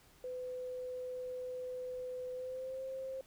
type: tone with pitch glide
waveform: sine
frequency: 504 to 528.1 Hz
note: B4 to C5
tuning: +35 to +16 cents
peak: -39 dBFS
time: 0.24-3.21 s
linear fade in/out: 2 ms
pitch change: +81 cents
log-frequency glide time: 2.33-2.82 s
effects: pink hiss -64 dBFS RMS until 3.26 s